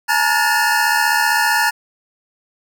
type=tone cluster; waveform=square; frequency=856 / 932 / 1435 / 1716 / 1791 Hz; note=A5 / A#5 / F6 / A6 / A6; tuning=-48 / -1 / +47 / -44 / +30 cents; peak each=-21 dBFS; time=0.08-1.71 s; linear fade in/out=20 ms; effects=none